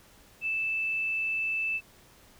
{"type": "tone", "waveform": "sine", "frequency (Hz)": 2637, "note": "E7", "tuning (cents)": 0, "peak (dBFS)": -27, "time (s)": [0.41, 1.81], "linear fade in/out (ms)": 50, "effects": ["pink hiss -57 dBFS RMS until 2.39 s"]}